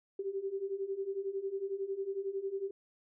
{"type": "beating tone pair", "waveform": "sine", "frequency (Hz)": [383.9, 394.9], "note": ["G4", "G4"], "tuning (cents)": [-36, 13], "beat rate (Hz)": 11, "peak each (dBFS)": [-39, -36], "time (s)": [0.19, 2.71], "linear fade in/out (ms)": 5, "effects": []}